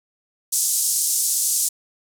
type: band-pass noise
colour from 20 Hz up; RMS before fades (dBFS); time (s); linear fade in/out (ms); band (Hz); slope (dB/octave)
pink; -21; 0.52-1.69; 10; 6300 to 12000; 24
effects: none